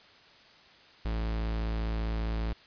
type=tone; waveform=45% pulse; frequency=55.1 Hz; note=A1; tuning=3 cents sharp; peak=-29 dBFS; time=1.05-2.53 s; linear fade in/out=5 ms; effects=white hiss -56 dBFS RMS until 2.66 s + resampled to 11025 Hz